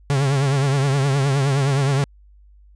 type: tone with vibrato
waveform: 45% pulse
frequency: 137.9 Hz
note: C#3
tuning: 9 cents flat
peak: -16 dBFS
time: 0.1-2.04 s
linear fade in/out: 0 ms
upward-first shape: triangle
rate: 9.6 Hz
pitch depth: 92 cents each way
effects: added 50 Hz sine -46 dBFS peak until 2.75 s + resampled to 22050 Hz